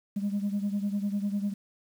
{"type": "beating tone pair", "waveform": "sine", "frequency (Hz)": [200.4, 210.4], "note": ["G3", "G#3"], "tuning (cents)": [38, 23], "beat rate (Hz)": 10, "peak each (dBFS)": [-27, -31], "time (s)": [0.16, 1.54], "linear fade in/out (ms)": 10, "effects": ["tanh soft clip ceiling -23 dBFS", "9-bit"]}